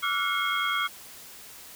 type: tone cluster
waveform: sine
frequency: 1154 / 1357 / 1447 / 2168 / 3268 Hz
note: D6 / E6 / F#6 / C#7 / G#7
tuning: -31 / +50 / -39 / -39 / -29 cents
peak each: -31 dBFS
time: 0.02-0.88 s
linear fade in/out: 20 ms
effects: white hiss -46 dBFS RMS until 1.75 s